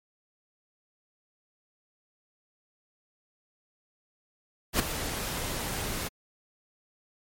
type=noise with ADSR envelope; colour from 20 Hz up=pink; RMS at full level=-22 dBFS; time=4.73-6.09 s; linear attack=66 ms; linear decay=7 ms; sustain=-11 dB; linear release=22 ms; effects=MP3 64 kbps